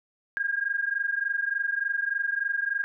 sine tone pair together, 1610 / 1633.4 Hz, G6 / G#6, +46 / -29 cents, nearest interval unison, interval 25 cents, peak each -28 dBFS, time 0.37-2.84 s, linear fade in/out 0 ms, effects none

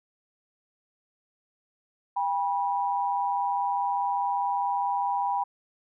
sine tone pair together, 800 / 975.2 Hz, G5 / B5, +35 / -22 cents, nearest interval minor third, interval 343 cents, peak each -27 dBFS, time 2.16-5.44 s, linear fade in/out 10 ms, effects none

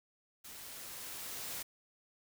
white noise with level ramp, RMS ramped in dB -50 to -41 dBFS, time 0.44-1.63 s, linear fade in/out 10 ms, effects none

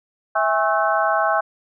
harmonic tone with a mistuned harmonic, 217.9 Hz, A3, 17 cents flat, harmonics 3 / 4 / 5 / 6 / 7, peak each -21 / -22 / -23 / -24 / -24 dBFS, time 0.35-1.41 s, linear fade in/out 10 ms, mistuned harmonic 4, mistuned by -110 cents, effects none

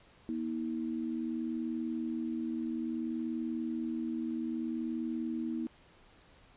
sine tone pair together, 239.1 / 319.7 Hz, A#3 / D#4, +44 / +47 cents, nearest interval perfect fourth, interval 503 cents, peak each -35 / -36 dBFS, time 0.29-5.67 s, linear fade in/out 0 ms, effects pink hiss -61 dBFS RMS until 6.56 s + resampled to 8000 Hz

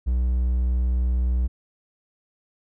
triangle tone, 61.74 Hz, B1, in tune, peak -17 dBFS, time 0.06-1.48 s, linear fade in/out 20 ms, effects none

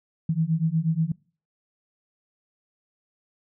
sine beating tone pair, 157.4 / 165.7 Hz, D#3 / E3, +20 / +9 cents, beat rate 8.3 Hz, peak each -24 dBFS, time 0.29-1.12 s, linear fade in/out 5 ms, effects noise-tail reverb RT60 0.4 s tail -24 dB re dry

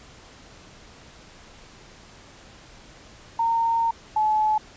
sine tone pair in turn, 918 / 859.2 Hz, A#5 / A5, -27 / -41 cents, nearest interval minor second, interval 114 cents, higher first, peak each -19 / -18 dBFS, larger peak second, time 3.39-3.91 / 4.16-4.58 s, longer first, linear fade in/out 5 ms, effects pink hiss -48 dBFS RMS until 4.76 s + resampled to 16000 Hz

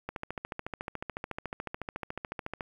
click train, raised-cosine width 0.5 ms, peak -20 dBFS, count 36, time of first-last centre 0.09-2.608 s, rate 13.9 Hz, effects 9-bit

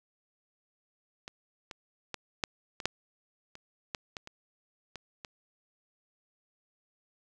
clicks, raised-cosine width 0.2 ms, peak -24 / -24 / -18 / -11 / -23 / -9 / -29 / -16 / -21 / -27 / -24 / -24 dBFS, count 12, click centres 1.279 / 1.712 / 2.143 / 2.438 / 2.802 / 2.856 / 3.554 / 3.948 / 4.168 / 4.274 / 4.957 / 5.248 s, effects none

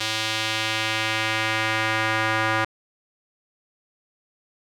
square tone with band-pass filter sweep, 110 Hz, A2, in tune, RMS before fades -24 dBFS, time 0-2.65 s, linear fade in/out 10 ms, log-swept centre 3800 to 1500 Hz, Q 1.3, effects none

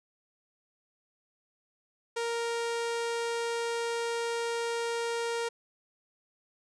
sawtooth tone, 466.2 Hz, A#4, in tune, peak -26 dBFS, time 2.16-5.49 s, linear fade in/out 10 ms, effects resampled to 22050 Hz

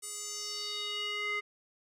square tone with band-pass filter sweep, 415.3 Hz, G#4, in tune, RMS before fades -37 dBFS, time 0.02-1.41 s, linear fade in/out 20 ms, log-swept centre 9000 to 1900 Hz, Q 3.5, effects none

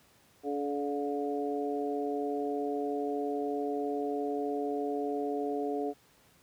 harmonic tone with a mistuned harmonic, 143.1 Hz, D3, 45 cents flat, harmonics 2 / 3 / 4 / 5, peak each -35 / -33 / -42 / -37 dBFS, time 0.43-5.94 s, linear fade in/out 50 ms, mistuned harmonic 4, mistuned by +35 cents, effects pink hiss -63 dBFS RMS until 6.42 s + high-pass 80 Hz 12 dB/octave

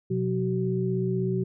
sine tone cluster, 125.6 / 181.9 / 377.9 Hz, B2 / F#3 / F#4, +30 / -29 / +37 cents, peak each -28 dBFS, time 0.1-1.44 s, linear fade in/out 10 ms, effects none

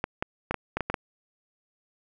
clicks, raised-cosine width 0.5 ms, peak -12 dBFS, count 8, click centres 0.041 / 0.225 / 0.51 / 0.543 / 0.77 / 0.807 / 0.9 / 0.942 s, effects none

